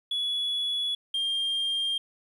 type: tone pair in turn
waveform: sine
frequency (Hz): 3392 / 3202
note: G#7 / G7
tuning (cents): +36 / +36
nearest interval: minor second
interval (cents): 100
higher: first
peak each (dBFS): -24 / -23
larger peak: second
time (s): 0.11-0.95 / 1.14-1.98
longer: neither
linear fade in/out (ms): 5
effects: tanh soft clip ceiling -24 dBFS + 10-bit